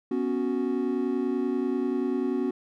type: chord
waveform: triangle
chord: B suspended second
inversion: none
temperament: equal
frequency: 246.9 / 277.2 / 370 Hz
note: B3 / C#4 / F#4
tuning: 0 / 0 / 0 cents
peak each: -27 dBFS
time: 0.11-2.51 s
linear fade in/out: 5 ms
effects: none